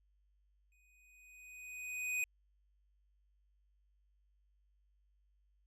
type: tone with exponential growth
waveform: square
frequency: 2494 Hz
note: D#7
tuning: 3 cents sharp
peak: -33 dBFS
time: 0.72-2.24 s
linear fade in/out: 1 ms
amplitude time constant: 330 ms
effects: added 50 Hz sine -70 dBFS peak until 5.66 s + low-pass 12000 Hz 12 dB/octave